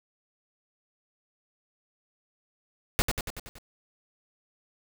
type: noise with echo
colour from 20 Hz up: pink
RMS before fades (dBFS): -23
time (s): 2.99-3.02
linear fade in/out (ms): 0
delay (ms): 94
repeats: 6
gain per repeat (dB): -4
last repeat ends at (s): 3.584
effects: none